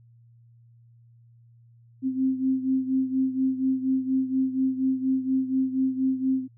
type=beating tone pair; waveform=sine; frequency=261.6 / 265.8 Hz; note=C4 / C4; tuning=0 / +27 cents; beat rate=4.2 Hz; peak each=-23 / -28 dBFS; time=2.02-6.48 s; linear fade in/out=50 ms; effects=added 117 Hz sine -52 dBFS peak until 6.57 s